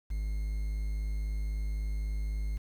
triangle tone with quantisation, 51.91 Hz, G#1, in tune, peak -28 dBFS, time 0.1-2.58 s, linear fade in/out 10 ms, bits 9, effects none

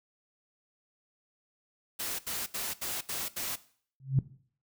white noise bursts, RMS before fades -35 dBFS, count 6, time 1.99-3.56 s, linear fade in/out 10 ms, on 200 ms, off 74 ms
sine tone with exponential growth, 134.1 Hz, C3, 43 cents sharp, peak -17 dBFS, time 4-4.19 s, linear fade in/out 2 ms, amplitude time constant 41 ms
effects noise-tail reverb RT60 0.5 s tail -17 dB re dry

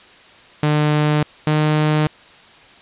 sawtooth tone pair in turn, 150.3 / 152.75 Hz, D3 / D#3, +40 / -32 cents, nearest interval unison, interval 28 cents, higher second, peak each -10 dBFS, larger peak neither, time 0.63-1.23 / 1.47-2.07 s, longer neither, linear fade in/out 2 ms, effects white hiss -45 dBFS RMS until 2.81 s + resampled to 8000 Hz

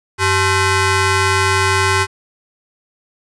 15% pulse ring-modulated tone, 481.2 Hz, B4, 45 cents flat, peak -3 dBFS, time 0.18-2.07 s, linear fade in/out 50 ms, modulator 575 Hz, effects resampled to 24000 Hz

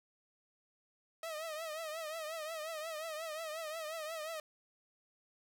sawtooth tone with vibrato, 634 Hz, D#5, 32 cents sharp, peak -36 dBFS, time 1.23-4.4 s, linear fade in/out 2 ms, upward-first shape triangle, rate 5.6 Hz, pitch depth 100 cents each way, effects none

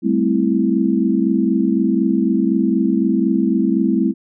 sine chord, A minor seventh, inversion third, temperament equal, 196 / 220 / 261.6 / 329.6 Hz, G3 / A3 / C4 / E4, 0 / 0 / 0 / 0 cents, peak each -19 dBFS, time 0.02-4.14 s, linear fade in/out 50 ms, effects none

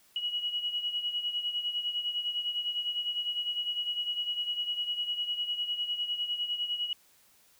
sine beating tone pair, 2912 / 2921.9 Hz, F#7 / F#7, -28 / -22 cents, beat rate 9.9 Hz, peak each -31 / -37 dBFS, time 0.16-6.93 s, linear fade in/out 2 ms, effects white hiss -63 dBFS RMS until 7.59 s

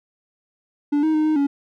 triangle tone with pitch steps, 290.8 / 314.4 / 308.4 / 310.3 / 282 Hz, D4 / D#4 / D#4 / D#4 / C#4, -17 / +18 / -15 / -5 / +30 cents, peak -14 dBFS, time 0.92-1.47 s, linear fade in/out 10 ms, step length 110 ms, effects none

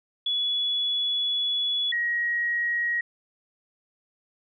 sine tone pair in turn, 3400 / 1895 Hz, G#7 / A#6, +40 / +28 cents, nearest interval minor seventh, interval 1012 cents, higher first, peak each -23 dBFS, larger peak neither, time 0.26-1.92 / 1.92-3.01 s, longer first, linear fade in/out 5 ms, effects none

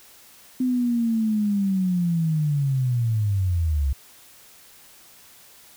sine linear sweep, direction down, 256.7 to 65.41 Hz, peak -19 dBFS, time 0.6-3.93 s, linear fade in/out 5 ms, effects white hiss -50 dBFS RMS until 5.76 s

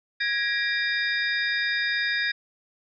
sine tone cluster, 1655 / 1898 / 2369 / 3692 / 4901 Hz, G#6 / A#6 / D7 / A#7 / D#8, -6 / +31 / +14 / -17 / -27 cents, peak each -26 / -29 / -33 / -31 / -34 dBFS, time 0.2-2.32 s, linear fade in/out 10 ms, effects none

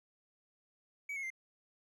triangle tone with pitch steps, 2272 / 2179 / 2091 Hz, C#7 / C#7 / C7, +42 / -30 / -2 cents, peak -36 dBFS, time 1.09-1.303 s, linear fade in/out 5 ms, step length 71 ms, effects none

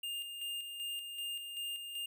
square tone with tremolo, 2812 Hz, F7, 11 cents sharp, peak -38 dBFS, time 0.03-2.06 s, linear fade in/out 5 ms, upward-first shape square, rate 2.6 Hz, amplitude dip 45%, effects none

